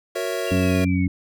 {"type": "chord", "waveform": "square", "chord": "F# dominant seventh", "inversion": "none", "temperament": "equal with one note detuned", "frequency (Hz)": [368.1, 466.2, 554.4, 659.3], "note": ["F#4", "A#4", "C#5", "E5"], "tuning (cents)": [-9, 0, 0, 0], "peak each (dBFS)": -30, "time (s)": [0.15, 0.85], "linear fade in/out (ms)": 10}
{"type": "exponential sweep", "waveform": "sine", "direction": "down", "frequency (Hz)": [2803, 2162], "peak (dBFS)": -32, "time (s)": [0.46, 1.07], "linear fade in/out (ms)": 20}
{"type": "harmonic tone", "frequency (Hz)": 91.4, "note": "F#2", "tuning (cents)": -21, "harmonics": [1, 2, 3], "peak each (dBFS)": [-22, -22, -22], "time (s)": [0.51, 1.08], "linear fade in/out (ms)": 5}
{"effects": []}